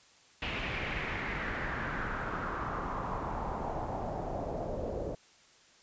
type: noise with low-pass filter sweep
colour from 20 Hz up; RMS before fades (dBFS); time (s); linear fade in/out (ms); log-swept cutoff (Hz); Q
pink; -36; 0.42-5.15; 2; 2700 to 520; 3.2
effects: white hiss -61 dBFS RMS until 5.82 s + resampled to 16000 Hz